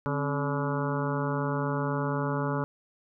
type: harmonic tone with a mistuned harmonic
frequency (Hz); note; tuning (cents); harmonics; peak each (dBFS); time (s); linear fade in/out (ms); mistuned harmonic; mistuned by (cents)
143.6; D3; -39; 1 / 2 / 3 / 4 / 6 / 7 / 8 / 9 / 10; -30 / -33 / -35 / -36 / -38 / -38 / -39 / -40 / -40; 0.06-2.64; 0; 2; -97
effects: none